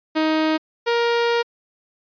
sawtooth tone pair in turn, 313.8 / 470.2 Hz, D#4 / A#4, +15 / +15 cents, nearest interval perfect fifth, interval 700 cents, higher second, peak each -13 dBFS, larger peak neither, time 0.15-0.58 / 0.86-1.43 s, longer second, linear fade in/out 20 ms, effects resampled to 11025 Hz

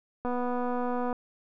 click train, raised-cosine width 1 ms, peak -19 dBFS, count 217, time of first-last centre 0.25-1.128 s, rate 246 Hz, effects none

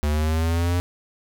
square linear sweep, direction up, 73.42 to 89 Hz, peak -20 dBFS, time 0.03-0.8 s, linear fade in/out 0 ms, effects none

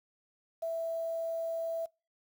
sine tone with quantisation, 659.3 Hz, E5, in tune, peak -31 dBFS, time 0.62-1.86 s, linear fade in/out 10 ms, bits 9, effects noise-tail reverb RT60 0.3 s tail -26 dB re dry

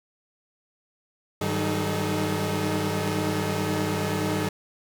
sawtooth tone cluster, 99.9 / 155.6 / 190.5 / 309.3 / 428.6 Hz, G2 / D#3 / G3 / D#4 / A4, +33 / 0 / -49 / -10 / -45 cents, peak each -27 dBFS, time 1.41-4.49 s, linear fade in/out 5 ms, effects none

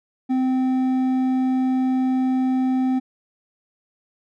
triangle tone with hard clipping, 258.6 Hz, C4, 20 cents flat, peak -19 dBFS, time 0.29-3 s, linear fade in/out 20 ms, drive 9 dB, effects none

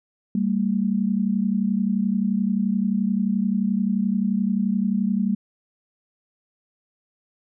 sine tone pair together, 196 / 227.5 Hz, G3 / A#3, 0 / -42 cents, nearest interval minor third, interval 258 cents, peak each -21 / -23 dBFS, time 0.35-5.35 s, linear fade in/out 2 ms, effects none

